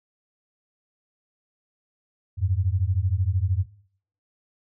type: beating tone pair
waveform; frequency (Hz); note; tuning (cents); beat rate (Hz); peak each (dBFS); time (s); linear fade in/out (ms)
sine; 87.31 / 100.31; F2 / G2; 0 / +40; 13; -23; 2.37-3.66; 50
effects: noise-tail reverb RT60 0.6 s tail -21 dB re dry